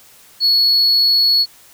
sine tone, 4377 Hz, C#8, 23 cents flat, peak -8 dBFS, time 0.4-1.46 s, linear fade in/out 50 ms, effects tanh soft clip ceiling -9 dBFS + white hiss -46 dBFS RMS until 1.73 s

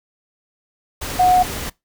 sine tone in noise, 730 Hz, F#5, 24 cents flat, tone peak -10 dBFS, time 1.19-1.43 s, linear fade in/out 10 ms, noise pink, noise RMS -27 dBFS, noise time 1.01-1.7 s, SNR +14 dB, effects noise-tail reverb RT60 0.2 s tail -23 dB re dry

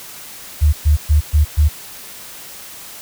sine tone bursts, 75.2 Hz, D2, 42 cents sharp, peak -8 dBFS, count 5, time 0.61-1.69 s, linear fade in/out 20 ms, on 120 ms, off 120 ms, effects white hiss -35 dBFS RMS until 3.01 s

